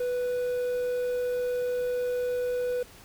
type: tone with quantisation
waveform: triangle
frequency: 493.9 Hz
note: B4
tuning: in tune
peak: -24 dBFS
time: 0-2.83 s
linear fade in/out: 5 ms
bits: 8
effects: pink hiss -51 dBFS RMS until 3.04 s